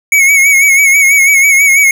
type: tone with vibrato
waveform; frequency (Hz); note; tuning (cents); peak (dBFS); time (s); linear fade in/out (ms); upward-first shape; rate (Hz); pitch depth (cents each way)
square; 2217; C#7; 0; -5; 0.12-1.91; 2; sine; 6.1; 56
effects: none